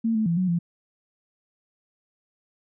sine tone with pitch steps, 226.7 / 218.3 / 168.8 / 184.3 / 171.2 Hz, A#3 / A3 / E3 / F#3 / F3, -48 / -13 / +41 / -7 / -34 cents, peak -20 dBFS, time 0.04-0.59 s, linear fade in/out 10 ms, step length 110 ms, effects none

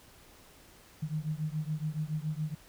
sine beating tone pair, 151.1 / 158.2 Hz, D3 / D#3, +50 / +29 cents, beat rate 7.1 Hz, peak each -34 / -35 dBFS, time 1.02-2.55 s, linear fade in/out 10 ms, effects pink hiss -57 dBFS RMS until 2.68 s

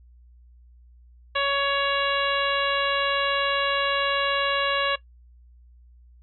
harmonic tone, 559 Hz, C#5, 14 cents sharp, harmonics 1 / 2 / 3 / 4 / 5 / 6 / 7, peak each -27 / -26 / -27 / -33 / -28 / -33 / -34 dBFS, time 1.35-4.96 s, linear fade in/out 10 ms, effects noise-tail reverb RT60 0.1 s tail -18 dB re dry + added 60 Hz sine -49 dBFS peak until 6.22 s

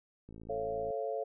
click train, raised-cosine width 3 ms, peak -37 dBFS, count 35, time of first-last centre 0.29-0.905 s, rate 55.3 Hz
sine chord, A augmented, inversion none, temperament just, 440 / 550 / 687.5 Hz, A4 / C#5 / E#5, 0 / -14 / -27 cents, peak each -37 / -37 / -38 dBFS, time 0.49-1.24 s, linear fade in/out 10 ms
effects none

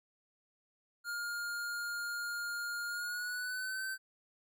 square tone with pitch glide, 1414 to 1542 Hz, F6 to G6, +21 to -29 cents, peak -37 dBFS, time 1.04-3.98 s, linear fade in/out 50 ms, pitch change +150 cents, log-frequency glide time 2.87-3.85 s, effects none

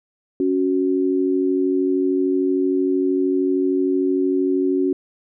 sine tone pair together, 278 / 371.1 Hz, C#4 / F#4, +5 / +5 cents, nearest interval perfect fourth, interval 500 cents, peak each -19 dBFS, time 0.4-4.93 s, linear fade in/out 2 ms, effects none

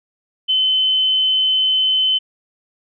sine tone, 3052 Hz, G7, 47 cents flat, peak -13 dBFS, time 0.48-2.19 s, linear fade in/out 20 ms, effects none

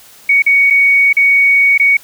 sine tone with dropouts, 2236 Hz, C#7, 14 cents sharp, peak -6 dBFS, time 0.29-1.97 s, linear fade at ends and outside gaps 5 ms, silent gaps 0.422-0.463 / 0.702-0.706 / 1.129-1.167 / 1.778-1.797 s, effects white hiss -41 dBFS RMS until 2.03 s

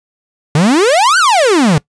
45% pulse exponential two-way sweep, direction up then down, 139.7 to 1562 to 139.7 Hz, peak -7 dBFS, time 0.55-1.78 s, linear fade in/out 2 ms, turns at 1.18 s, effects noise-tail reverb RT60 0.1 s tail -22 dB re dry + resampled to 22050 Hz

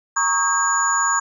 sine tone cluster, 936 / 1104 / 1280 / 1611 / 6870 Hz, A#5 / C#6 / D#6 / G6 / A8, +7 / -7 / +49 / +47 / -42 cents, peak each -25 / -21 / -27 / -23 / -21 dBFS, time 0.16-1.2 s, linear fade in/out 10 ms, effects none

